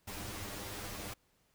pink noise with comb filter, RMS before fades -43 dBFS, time 0.07-1.14 s, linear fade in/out 10 ms, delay 10 ms, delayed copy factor +0.85, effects pink hiss -73 dBFS RMS until 1.54 s

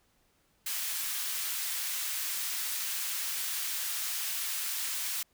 white high-pass noise, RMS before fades -34 dBFS, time 0.66-5.23 s, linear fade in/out 5 ms, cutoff 1400 Hz, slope 12 dB/octave, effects pink hiss -70 dBFS RMS until 5.33 s

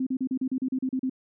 sine tone bursts, 260 Hz, C4, 11 cents flat, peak -24 dBFS, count 11, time 0-1.097 s, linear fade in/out 5 ms, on 67 ms, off 36 ms, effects none

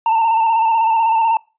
triangle tone with vibrato, 901 Hz, A5, 41 cents sharp, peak -10 dBFS, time 0.06-1.37 s, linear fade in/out 2 ms, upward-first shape square, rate 16 Hz, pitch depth 36 cents each way, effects noise-tail reverb RT60 0.3 s tail -23 dB re dry + resampled to 8000 Hz

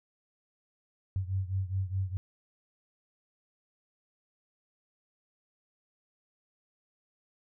sine beating tone pair, 93.7 / 98.5 Hz, F#2 / G2, +22 / +9 cents, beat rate 4.8 Hz, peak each -31 / -34 dBFS, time 1.16-2.17 s, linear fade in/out 0 ms, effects none

